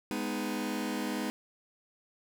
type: chord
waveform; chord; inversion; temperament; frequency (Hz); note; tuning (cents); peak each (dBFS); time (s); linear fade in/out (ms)
sawtooth; G# minor; none; just; 207.7 / 249.2 / 311.5; G#3 / B3 / D#4; 0 / +16 / +2; -32; 0.11-1.3; 0
effects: none